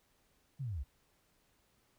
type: linear sweep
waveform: sine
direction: down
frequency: 146.83 to 55.8 Hz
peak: -36 dBFS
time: 0.59-0.84 s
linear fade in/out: 20 ms
effects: pink hiss -73 dBFS RMS until 1.98 s